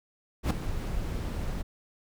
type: noise with ADSR envelope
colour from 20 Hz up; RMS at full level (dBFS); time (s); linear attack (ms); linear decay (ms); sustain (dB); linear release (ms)
brown; -20; 0.43-1.63; 76; 4; -12; 20
effects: none